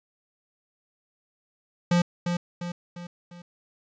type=tone with echo; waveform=square; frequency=174.61 Hz; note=F3; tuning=in tune; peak=-19 dBFS; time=1.91-2.02 s; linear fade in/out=5 ms; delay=350 ms; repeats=4; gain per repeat=-6 dB; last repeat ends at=3.42 s; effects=resampled to 16000 Hz + 10-bit